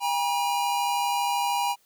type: tone pair together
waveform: square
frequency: 806.4 / 959 Hz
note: G5 / A#5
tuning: +49 / +49 cents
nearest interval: minor third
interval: 300 cents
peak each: -27 dBFS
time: 0-1.76 s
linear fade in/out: 50 ms
effects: white hiss -64 dBFS RMS until 1.85 s